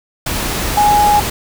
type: tone in noise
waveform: sine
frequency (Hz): 830.6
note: G#5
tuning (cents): 0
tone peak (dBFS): -8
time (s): 0.77-1.2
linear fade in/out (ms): 5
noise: pink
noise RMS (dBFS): -19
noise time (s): 0.26-1.3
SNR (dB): +8
effects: none